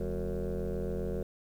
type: tone with frequency modulation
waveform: sine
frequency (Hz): 193.5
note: G3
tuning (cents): -22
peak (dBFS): -29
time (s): 0-1.23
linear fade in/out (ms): 5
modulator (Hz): 87.4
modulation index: 3.9
effects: tanh soft clip ceiling -29 dBFS + 10-bit